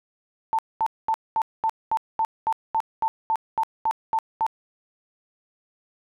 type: tone bursts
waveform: sine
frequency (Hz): 890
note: A5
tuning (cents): +20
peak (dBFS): -19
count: 15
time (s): 0.53-4.465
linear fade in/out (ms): 0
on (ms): 57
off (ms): 220
effects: none